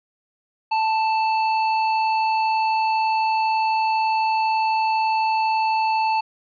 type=tone with tanh clipping; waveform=sine; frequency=882 Hz; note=A5; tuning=4 cents sharp; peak=-20 dBFS; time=0.71-6.21 s; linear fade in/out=10 ms; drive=16 dB; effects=resampled to 11025 Hz